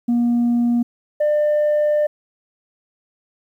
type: tone pair in turn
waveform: sine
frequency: 238.5 / 598 Hz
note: A#3 / D5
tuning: +40 / +31 cents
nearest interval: octave + major third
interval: 1591 cents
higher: second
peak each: -12 dBFS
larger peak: neither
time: 0.08-0.83 / 1.2-2.07 s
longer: second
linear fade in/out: 10 ms
effects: tanh soft clip ceiling -13 dBFS + 9-bit